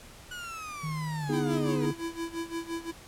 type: linear sweep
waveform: 30% pulse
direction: down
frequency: 1476 to 456.4 Hz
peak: -35 dBFS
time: 0.31-1.86 s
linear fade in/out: 5 ms
type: tone with pitch glide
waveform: sine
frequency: 155.56 to 145.98 Hz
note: D#3 to D3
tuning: 0 to -10 cents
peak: -31 dBFS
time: 0.83-1.93 s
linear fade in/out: 10 ms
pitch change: -110 cents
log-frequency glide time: 1.2-1.25 s
type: chord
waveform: triangle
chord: G# minor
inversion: first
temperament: equal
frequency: 246.9 / 311.1 / 415.3 Hz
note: B3 / D#4 / G#4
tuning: 0 / 0 / 0 cents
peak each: -30 dBFS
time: 1.29-1.91 s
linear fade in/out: 5 ms
type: tone with tremolo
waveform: square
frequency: 333.1 Hz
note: E4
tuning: 18 cents sharp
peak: -31 dBFS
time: 1.32-2.92 s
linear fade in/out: 20 ms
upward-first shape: sine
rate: 5.8 Hz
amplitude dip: 85%
effects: pink hiss -50 dBFS RMS until 3.07 s + low-pass 12000 Hz 12 dB/octave